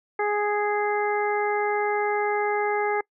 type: harmonic tone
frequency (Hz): 415.3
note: G#4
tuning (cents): 0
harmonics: 1 / 2 / 3 / 4 / 5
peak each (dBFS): -25 / -26 / -33 / -33 / -32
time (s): 0.19-3.01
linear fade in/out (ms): 5
effects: noise-tail reverb RT60 0.1 s tail -25 dB re dry